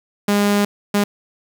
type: tone bursts at uneven times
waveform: sawtooth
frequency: 204.1 Hz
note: G#3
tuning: 30 cents flat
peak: -10 dBFS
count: 2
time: 0.28-0.65 / 0.94-1.04 s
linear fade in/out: 5 ms
effects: 7-bit